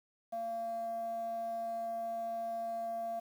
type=tone with band-pass filter; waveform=square; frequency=228.5 Hz; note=A#3; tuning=34 cents flat; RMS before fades=-38 dBFS; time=0.32-3.2 s; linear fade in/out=10 ms; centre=680 Hz; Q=8; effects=10-bit